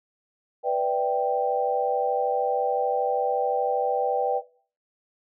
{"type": "chord", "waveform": "sine", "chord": "E minor seventh", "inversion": "second", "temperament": "equal", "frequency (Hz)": [493.9, 587.3, 659.3, 784], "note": ["B4", "D5", "E5", "G5"], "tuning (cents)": [0, 0, 0, 0], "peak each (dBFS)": [-25, -28, -31, -25], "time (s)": [0.63, 4.42], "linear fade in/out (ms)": 50, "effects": ["noise-tail reverb RT60 0.4 s tail -17 dB re dry"]}